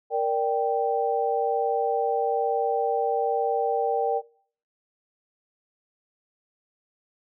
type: chord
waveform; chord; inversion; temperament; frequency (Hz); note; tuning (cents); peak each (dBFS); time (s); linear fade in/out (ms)
sine; G minor; first; equal; 466.2 / 587.3 / 784; Bb4 / D5 / G5; 0 / 0 / 0; -25 / -29 / -25; 0.1-4.22; 50
effects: noise-tail reverb RT60 0.5 s tail -21 dB re dry